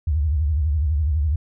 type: tone with vibrato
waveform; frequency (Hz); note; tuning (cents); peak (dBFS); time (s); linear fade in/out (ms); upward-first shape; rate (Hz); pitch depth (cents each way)
sine; 75.3; D2; +44; -17; 0.07-1.36; 5; sine; 12; 170
effects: none